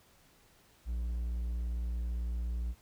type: tone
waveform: triangle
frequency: 58.9 Hz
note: A#1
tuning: 19 cents sharp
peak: -30 dBFS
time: 0.85-2.75 s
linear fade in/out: 50 ms
effects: pink hiss -64 dBFS RMS until 2.81 s